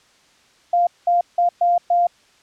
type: tone bursts at uneven times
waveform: sine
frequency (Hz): 698.5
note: F5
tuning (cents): 0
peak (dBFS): -13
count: 5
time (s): 0.73-0.87 / 1.07-1.21 / 1.38-1.49 / 1.61-1.78 / 1.9-2.07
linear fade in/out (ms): 5
effects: white hiss -55 dBFS RMS until 2.42 s + low-pass 6000 Hz 12 dB/octave